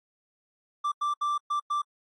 triangle tone bursts at uneven times, 1174.7 Hz, D6, in tune, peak -23 dBFS, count 5, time 0.84-0.92 / 1.01-1.14 / 1.21-1.38 / 1.5-1.6 / 1.7-1.82 s, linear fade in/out 10 ms, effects AAC 32 kbps

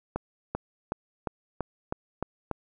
accelerating click train, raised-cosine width 1 ms, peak -15 dBFS, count 8, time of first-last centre 0.16-2.513 s, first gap 390 ms, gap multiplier 0.95, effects none

